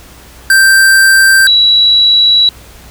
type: tone pair in turn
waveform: square / sine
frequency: 1568 / 3914 Hz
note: G6 / B7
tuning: 0 / -16 cents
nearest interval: octave + major third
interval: 1584 cents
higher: second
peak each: -4 dBFS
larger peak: neither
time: 0.5-1.47 / 1.47-2.49 s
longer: second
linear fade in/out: 2 ms
effects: added 60 Hz sine -38 dBFS peak until 2.9 s + pink hiss -37 dBFS RMS until 2.9 s